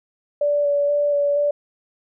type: tone with vibrato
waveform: sine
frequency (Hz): 578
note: D5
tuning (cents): -28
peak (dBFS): -16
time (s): 0.41-1.51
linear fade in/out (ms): 5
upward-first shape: square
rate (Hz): 2.1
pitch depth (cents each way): 12
effects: none